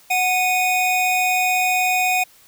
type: tone pair together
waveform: square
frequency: 737 / 2479 Hz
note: F#5 / D#7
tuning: -7 / -7 cents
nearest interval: octave + major sixth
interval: 2100 cents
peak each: -20 dBFS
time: 0.1-2.24 s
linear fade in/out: 10 ms
effects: white hiss -51 dBFS RMS until 2.47 s